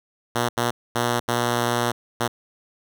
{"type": "tone bursts at uneven times", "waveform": "5% pulse", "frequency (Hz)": 119.8, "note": "A#2", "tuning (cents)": 48, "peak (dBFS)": -9, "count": 5, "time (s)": [[0.35, 0.49], [0.57, 0.71], [0.95, 1.2], [1.28, 1.92], [2.2, 2.28]], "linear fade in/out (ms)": 10, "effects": []}